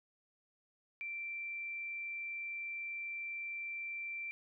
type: tone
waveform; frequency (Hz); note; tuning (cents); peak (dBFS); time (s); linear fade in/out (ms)
sine; 2349; D7; 0; -39; 1.01-4.31; 0
effects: none